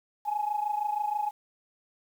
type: tone pair together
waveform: sine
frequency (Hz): 830.6 / 856.9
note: G#5 / A5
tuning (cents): 0 / -46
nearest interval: minor second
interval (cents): 54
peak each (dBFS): -28 / -31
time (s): 0.25-1.31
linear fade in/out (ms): 20
effects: tanh soft clip ceiling -19 dBFS + 9-bit